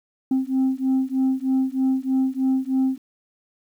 sine beating tone pair, 261.6 / 264.8 Hz, C4 / C4, 0 / +21 cents, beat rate 3.2 Hz, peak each -20 dBFS, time 0.31-2.98 s, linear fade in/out 5 ms, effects tanh soft clip ceiling -15 dBFS + 9-bit

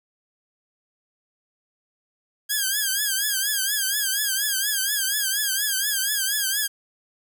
5% pulse tone with vibrato, 1621 Hz, G#6, 42 cents flat, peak -11 dBFS, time 2.49-6.68 s, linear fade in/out 20 ms, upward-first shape triangle, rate 4.2 Hz, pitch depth 120 cents each way, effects none

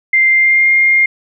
sine tone with pitch glide, 2093 to 2120 Hz, C7 to C7, 0 to +22 cents, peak -7 dBFS, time 0.13-1.06 s, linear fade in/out 5 ms, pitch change +22 cents, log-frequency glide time 0.29-0.7 s, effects none

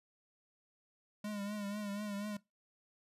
square tone with vibrato, 205.4 Hz, G#3, 19 cents flat, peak -39 dBFS, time 1.24-2.37 s, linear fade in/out 5 ms, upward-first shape triangle, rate 4.1 Hz, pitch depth 63 cents each way, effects noise-tail reverb RT60 0.2 s tail -20 dB re dry + resampled to 32000 Hz

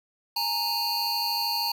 square tone cluster, 834 / 927 / 4273 / 4476 / 4727 Hz, G#5 / A#5 / C8 / C#8 / D8, +7 / -10 / +36 / +16 / +10 cents, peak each -35 / -32 / -34 / -29 / -36 dBFS, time 0.36-1.72 s, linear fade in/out 5 ms, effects none

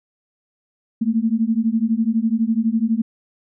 sine beating tone pair, 219.3 / 231.3 Hz, A3 / A#3, -6 / -13 cents, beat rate 12 Hz, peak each -19 dBFS, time 1.01-3.02 s, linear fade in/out 10 ms, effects none

